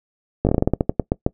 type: slowing click train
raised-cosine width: 2 ms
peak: -3 dBFS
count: 14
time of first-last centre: 0.45-1.264 s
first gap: 18 ms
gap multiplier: 1.19
effects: noise-tail reverb RT60 0.1 s tail -22 dB re dry